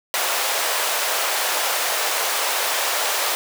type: high-pass noise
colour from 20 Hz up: pink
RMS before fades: -22 dBFS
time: 0.14-3.35 s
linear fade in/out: 0 ms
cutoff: 550 Hz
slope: 24 dB/octave
effects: none